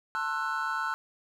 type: chord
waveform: triangle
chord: F# half-diminished seventh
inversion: first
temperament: just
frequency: 888 / 1065.6 / 1332 / 1480 Hz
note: A5 / C6 / E6 / F#6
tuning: +16 / +31 / +18 / 0 cents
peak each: -34 / -35 / -31 / -31 dBFS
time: 0.15-0.94 s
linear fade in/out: 0 ms
effects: none